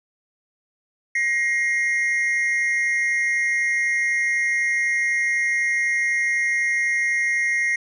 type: tone pair together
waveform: triangle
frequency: 1892 / 2124 Hz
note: A#6 / C7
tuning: +25 / +25 cents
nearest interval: major second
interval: 200 cents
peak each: -20 dBFS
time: 1.15-7.76 s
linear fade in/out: 5 ms
effects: resampled to 24000 Hz